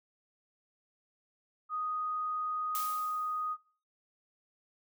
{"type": "tone", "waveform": "sine", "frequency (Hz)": 1244.5, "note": "D#6", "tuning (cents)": 0, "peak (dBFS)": -32, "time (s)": [1.69, 3.57], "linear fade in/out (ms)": 50}
{"type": "noise with exponential decay", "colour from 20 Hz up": "blue", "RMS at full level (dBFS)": -36, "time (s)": [2.75, 3.54], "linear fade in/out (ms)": 0, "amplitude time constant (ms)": 170}
{"effects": ["noise-tail reverb RT60 0.4 s tail -21 dB re dry"]}